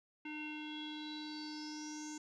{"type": "tone with low-pass filter sweep", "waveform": "square", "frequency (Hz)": 303.5, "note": "D#4", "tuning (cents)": -43, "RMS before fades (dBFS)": -45, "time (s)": [0.25, 2.18], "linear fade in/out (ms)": 5, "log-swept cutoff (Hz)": [2500, 6800], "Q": 9.2, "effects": []}